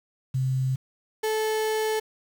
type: tone pair in turn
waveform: sine / 35% pulse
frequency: 130.81 / 435.4 Hz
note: C3 / A4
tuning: 0 / -18 cents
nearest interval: octave + major sixth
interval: 2082 cents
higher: second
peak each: -22 dBFS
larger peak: neither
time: 0.34-0.76 / 1.23-2 s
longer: second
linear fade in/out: 10 ms
effects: 8-bit